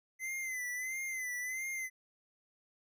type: tone with vibrato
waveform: square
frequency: 2040 Hz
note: C7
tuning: 44 cents flat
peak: -37 dBFS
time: 0.19-1.9 s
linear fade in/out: 50 ms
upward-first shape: sine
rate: 1.5 Hz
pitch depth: 68 cents each way
effects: none